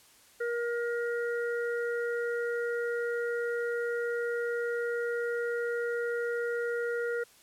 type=harmonic tone; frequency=473.3 Hz; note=A#4; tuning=26 cents sharp; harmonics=1 / 3 / 4; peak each=-30 / -36 / -42 dBFS; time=0.4-7.24 s; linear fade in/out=10 ms; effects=white hiss -59 dBFS RMS until 7.42 s + low-pass 12000 Hz 12 dB/octave